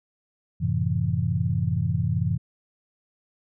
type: chord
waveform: sine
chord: F# half-diminished seventh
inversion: none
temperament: just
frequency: 92.5 / 111 / 133.2 / 166.5 Hz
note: F#2 / A2 / C3 / E3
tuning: 0 / +16 / +31 / +18 cents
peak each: -27 dBFS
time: 0.6-2.38 s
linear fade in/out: 20 ms
effects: none